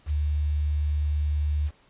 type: tone with quantisation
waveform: sine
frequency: 74.2 Hz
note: D2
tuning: 18 cents sharp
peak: -22 dBFS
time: 0.06-1.71 s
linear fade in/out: 50 ms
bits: 8
effects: pink hiss -60 dBFS RMS until 1.89 s + resampled to 8000 Hz